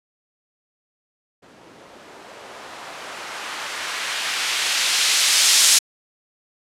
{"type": "noise with low-pass filter sweep", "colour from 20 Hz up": "violet", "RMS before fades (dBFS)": -22, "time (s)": [1.42, 5.79], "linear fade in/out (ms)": 10, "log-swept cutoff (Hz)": [310, 6000], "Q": 0.77, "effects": ["low-pass 12000 Hz 12 dB/octave"]}